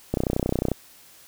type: click train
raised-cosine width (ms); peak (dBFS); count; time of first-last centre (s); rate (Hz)
2; -9; 19; 0.14-0.717; 31.2
effects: white hiss -51 dBFS RMS until 1.27 s